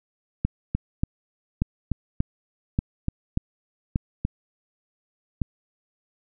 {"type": "two click trains", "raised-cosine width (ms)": 5, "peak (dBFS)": [-9, -11], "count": [7, 5], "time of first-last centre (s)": [[0.45, 3.959], [0.75, 5.417]], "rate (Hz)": [1.71, 0.857], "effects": []}